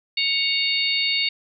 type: harmonic tone with a mistuned harmonic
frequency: 740 Hz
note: F#5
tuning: in tune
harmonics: 3 / 4 / 5 / 6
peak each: -25 / -25 / -25 / -25 dBFS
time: 0.17-1.29 s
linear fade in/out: 5 ms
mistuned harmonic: 4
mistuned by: -91 cents
effects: none